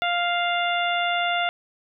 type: harmonic tone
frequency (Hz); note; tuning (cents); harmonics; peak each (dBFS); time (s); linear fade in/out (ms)
699; F5; +1; 1 / 2 / 3 / 4 / 5; -24 / -27 / -29 / -30 / -31; 0.02-1.49; 0
effects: none